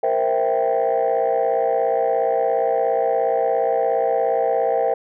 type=chord; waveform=sine; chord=C dominant seventh; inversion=third; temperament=equal; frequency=466.2 / 523.3 / 659.3 / 784 Hz; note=Bb4 / C5 / E5 / G5; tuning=0 / 0 / 0 / 0 cents; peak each=-21 dBFS; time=0.03-4.94 s; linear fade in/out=5 ms; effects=tanh soft clip ceiling -11 dBFS